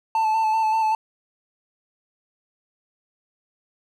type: tone with vibrato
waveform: triangle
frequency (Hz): 880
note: A5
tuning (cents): 0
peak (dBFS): -16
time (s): 0.15-0.95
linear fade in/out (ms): 2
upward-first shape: square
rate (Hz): 5.2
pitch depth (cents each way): 21
effects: none